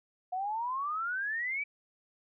sine exponential sweep, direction up, 718 to 2337 Hz, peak -31 dBFS, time 0.32-1.64 s, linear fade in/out 10 ms, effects none

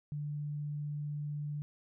sine tone, 147.4 Hz, D3, 7 cents sharp, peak -35 dBFS, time 0.12-1.62 s, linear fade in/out 0 ms, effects none

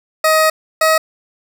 20% pulse tone pair in turn, 630 / 635.5 Hz, D#5 / D#5, +21 / +36 cents, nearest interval unison, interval 15 cents, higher second, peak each -5 dBFS, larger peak neither, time 0.24-0.5 / 0.81-0.98 s, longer first, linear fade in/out 5 ms, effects none

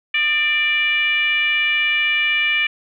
sine tone with frequency modulation, 2357 Hz, D7, 6 cents sharp, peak -15 dBFS, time 0.14-2.67 s, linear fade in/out 5 ms, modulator 565 Hz, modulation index 0.95, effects none

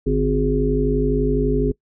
harmonic tone with a mistuned harmonic, 51.91 Hz, G#1, in tune, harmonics 1 / 3 / 5 / 7 / 8, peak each -21 / -24 / -22 / -26 / -21 dBFS, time 0.06-1.72 s, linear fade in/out 10 ms, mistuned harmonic 3, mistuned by -93 cents, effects noise-tail reverb RT60 0.1 s tail -23 dB re dry

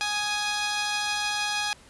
10% pulse tone pair together, 831.8 / 1244.5 Hz, G#5 / D#6, +2 / 0 cents, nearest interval perfect fifth, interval 698 cents, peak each -18 / -26 dBFS, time 0.01-1.73 s, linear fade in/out 0 ms, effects pink hiss -53 dBFS RMS until 1.89 s + resampled to 24000 Hz

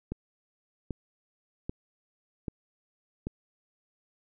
click train, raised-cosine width 3 ms, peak -20 dBFS, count 5, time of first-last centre 0.12-3.27 s, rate 1.27 Hz, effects none

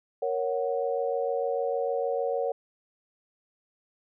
sine chord, F# major, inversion first, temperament equal with one note detuned, 467.8 / 554.4 / 740 Hz, A#4 / C#5 / F#5, +6 / 0 / 0 cents, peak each -29 / -29 / -33 dBFS, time 0.22-2.52 s, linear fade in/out 5 ms, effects none

